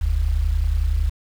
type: tone pair together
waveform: sine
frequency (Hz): 43.39 / 74.2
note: F1 / D2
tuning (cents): -10 / +18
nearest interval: major sixth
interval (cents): 928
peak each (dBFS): -19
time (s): 0.01-1.1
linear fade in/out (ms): 10
effects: tanh soft clip ceiling -10 dBFS + 7-bit